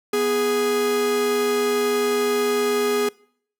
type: tone pair together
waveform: 45% pulse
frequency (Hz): 246.5 / 414.5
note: B3 / G#4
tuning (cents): -3 / -3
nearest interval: major sixth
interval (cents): 900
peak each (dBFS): -28 / -19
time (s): 0.13-3.09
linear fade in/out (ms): 5
effects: noise-tail reverb RT60 0.6 s tail -24 dB re dry